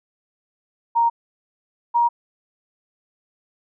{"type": "tone pair in turn", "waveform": "sine", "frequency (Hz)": [932.3, 945.9], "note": ["A#5", "A#5"], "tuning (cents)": [0, 25], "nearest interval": "unison", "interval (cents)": 25, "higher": "second", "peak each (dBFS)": -14, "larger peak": "neither", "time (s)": [[0.95, 1.1], [1.94, 2.09]], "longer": "neither", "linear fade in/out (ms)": 20, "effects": []}